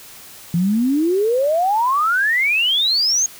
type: exponential sweep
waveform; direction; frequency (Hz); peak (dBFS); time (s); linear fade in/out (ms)
sine; up; 164.81 to 6645; -14; 0.54-3.26; 2
effects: white hiss -40 dBFS RMS until 3.39 s